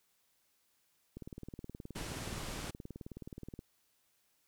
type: click train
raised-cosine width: 3 ms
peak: -32 dBFS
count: 47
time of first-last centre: 1.17-3.591 s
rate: 19 Hz
type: low-pass noise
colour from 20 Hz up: pink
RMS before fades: -43 dBFS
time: 1.95-2.71 s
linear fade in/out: 10 ms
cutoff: 11000 Hz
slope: 24 dB/octave
effects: white hiss -75 dBFS RMS until 4.47 s